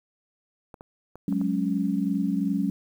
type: clicks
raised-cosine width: 1 ms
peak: -28 dBFS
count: 5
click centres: 0.742 / 0.809 / 1.156 / 1.326 / 1.414 s
type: chord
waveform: sine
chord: F# suspended second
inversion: none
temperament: equal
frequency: 185 / 207.7 / 277.2 Hz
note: F#3 / G#3 / C#4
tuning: 0 / 0 / 0 cents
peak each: -27 dBFS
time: 1.28-2.7 s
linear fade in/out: 2 ms
effects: 9-bit